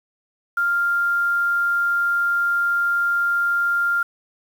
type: tone with quantisation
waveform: sine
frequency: 1396.9 Hz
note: F6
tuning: in tune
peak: -17 dBFS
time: 0.57-4.03 s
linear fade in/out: 5 ms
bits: 7
effects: none